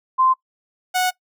sine / sawtooth tone pair in turn, 1040 / 735.4 Hz, C6 / F#5, -11 / -11 cents, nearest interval tritone, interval 600 cents, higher first, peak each -13 dBFS, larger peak neither, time 0.18-0.34 / 0.94-1.11 s, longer second, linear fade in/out 20 ms, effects noise-tail reverb RT60 0.1 s tail -20 dB re dry

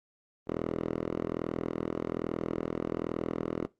5% pulse tone with band-pass filter, 41.2 Hz, E1, in tune, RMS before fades -33 dBFS, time 0.47-3.66 s, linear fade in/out 10 ms, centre 430 Hz, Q 0.88, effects noise-tail reverb RT60 0.2 s tail -17 dB re dry + Opus 24 kbps

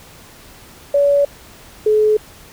sine tone pair in turn, 569 / 427.7 Hz, C#5 / A4, +45 / -49 cents, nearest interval perfect fourth, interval 494 cents, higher first, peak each -10 dBFS, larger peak neither, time 0.94-1.25 / 1.86-2.17 s, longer neither, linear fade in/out 5 ms, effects pink hiss -42 dBFS RMS until 2.52 s

